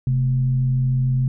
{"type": "tone with frequency modulation", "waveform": "sine", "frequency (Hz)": 129.7, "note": "C3", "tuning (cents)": -15, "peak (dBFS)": -16, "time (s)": [0.07, 1.28], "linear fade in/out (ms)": 2, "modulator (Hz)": 93.1, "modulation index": 0.31, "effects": []}